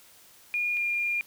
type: tone pair in turn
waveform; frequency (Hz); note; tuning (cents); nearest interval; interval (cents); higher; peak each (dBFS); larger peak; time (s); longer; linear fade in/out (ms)
sine; 2430 / 2408; D#7 / D7; -42 / +43; unison; 15; first; -25; neither; 0.54-0.77 / 0.77-1.21; second; 0
effects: white hiss -55 dBFS RMS until 1.26 s